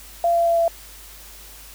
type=tone with pitch steps; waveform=sine; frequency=685 / 680.7 / 676.4 / 672.1 Hz; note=F5 / F5 / E5 / E5; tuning=-34 / -45 / +44 / +33 cents; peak=-15 dBFS; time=0.24-0.68 s; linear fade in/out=2 ms; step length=110 ms; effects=added 50 Hz sine -45 dBFS peak until 1.74 s + white hiss -43 dBFS RMS until 1.74 s